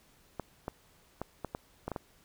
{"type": "clicks", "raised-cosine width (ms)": 1, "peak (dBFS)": -21, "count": 8, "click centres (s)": [0.397, 0.681, 1.216, 1.447, 1.549, 1.88, 1.917, 1.962], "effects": ["pink hiss -64 dBFS RMS until 2.24 s"]}